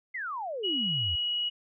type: exponential sweep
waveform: sine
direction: down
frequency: 2134 to 73.2 Hz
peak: -32 dBFS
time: 0.14-1.16 s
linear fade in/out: 10 ms
type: tone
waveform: sine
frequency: 2911 Hz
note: F#7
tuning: 29 cents flat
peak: -27 dBFS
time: 0.63-1.5 s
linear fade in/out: 20 ms
effects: none